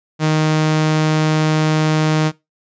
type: tone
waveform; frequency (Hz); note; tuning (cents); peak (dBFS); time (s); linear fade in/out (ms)
sawtooth; 155.56; D#3; 0; -9; 0.19-2.32; 50
effects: noise-tail reverb RT60 0.2 s tail -20 dB re dry + resampled to 16000 Hz